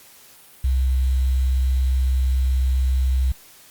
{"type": "tone with quantisation", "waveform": "sine", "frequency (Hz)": 64.8, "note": "C2", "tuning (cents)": -16, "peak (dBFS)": -16, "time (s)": [0.64, 3.32], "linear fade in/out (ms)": 5, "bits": 7, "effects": ["white hiss -48 dBFS RMS until 3.7 s", "Opus 48 kbps"]}